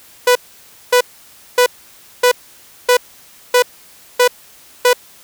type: tone bursts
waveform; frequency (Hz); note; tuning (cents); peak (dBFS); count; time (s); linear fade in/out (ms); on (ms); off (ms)
sawtooth; 493.9; B4; 0; -4; 8; 0.27-4.932; 5; 84; 570
effects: white hiss -44 dBFS RMS until 5.23 s